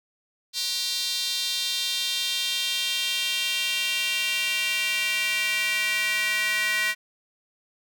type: tone with high-pass filter sweep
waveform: square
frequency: 212.8 Hz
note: G#3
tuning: 42 cents sharp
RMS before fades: -26 dBFS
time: 0.53-6.95 s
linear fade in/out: 50 ms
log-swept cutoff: 4200 to 2000 Hz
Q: 3.3
effects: none